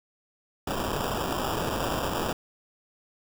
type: noise with sample-and-hold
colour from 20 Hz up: white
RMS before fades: -29 dBFS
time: 0.67-2.33 s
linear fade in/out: 5 ms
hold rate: 2100 Hz
effects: none